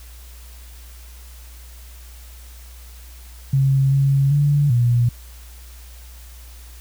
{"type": "tone with pitch steps", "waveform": "sine", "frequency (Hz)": [135.5, 137.8, 144.8, 120.3], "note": ["C#3", "C#3", "D3", "B2"], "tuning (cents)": [-39, -10, -24, -45], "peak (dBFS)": -13, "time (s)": [3.53, 5.09], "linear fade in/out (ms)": 5, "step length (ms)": 390, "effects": ["added 60 Hz sine -38 dBFS peak until 6.8 s", "white hiss -47 dBFS RMS until 6.8 s"]}